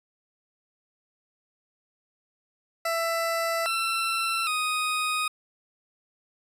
20% pulse tone with pitch steps, 665 / 1344 / 1247 Hz, E5 / E6 / D#6, +15 / +33 / +3 cents, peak -20 dBFS, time 2.85-5.28 s, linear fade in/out 5 ms, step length 810 ms, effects resampled to 32000 Hz

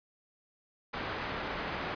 white low-pass noise, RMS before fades -37 dBFS, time 0.93-1.95 s, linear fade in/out 10 ms, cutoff 1700 Hz, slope 12 dB/octave, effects resampled to 11025 Hz

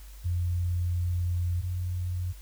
sine tone pair in turn, 88 / 89.85 Hz, F2 / F2, +14 / +50 cents, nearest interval unison, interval 36 cents, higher second, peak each -25 / -28 dBFS, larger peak first, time 0.24-1.62 / 1.62-2.33 s, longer first, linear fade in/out 20 ms, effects added 50 Hz sine -43 dBFS peak until 2.41 s + white hiss -55 dBFS RMS until 2.41 s

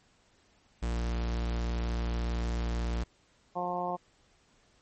45% pulse tone, 58.27 Hz, A#1, in tune, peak -29 dBFS, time 0.82-3.04 s, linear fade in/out 10 ms
harmonic tone, 178 Hz, F3, 33 cents sharp, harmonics 1 / 2 / 3 / 4 / 5 / 6, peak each -40 / -40 / -38 / -34 / -36 / -39 dBFS, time 3.55-3.97 s, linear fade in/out 20 ms
effects pink hiss -66 dBFS RMS until 4.81 s + MP3 32 kbps

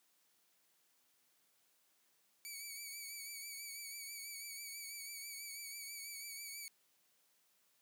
10% pulse tone with vibrato, 2274 Hz, C#7, 44 cents sharp, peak -37 dBFS, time 2.45-6.68 s, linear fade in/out 0 ms, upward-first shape triangle, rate 6.1 Hz, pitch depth 53 cents each way, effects white hiss -75 dBFS RMS until 7.81 s + high-pass 150 Hz 12 dB/octave

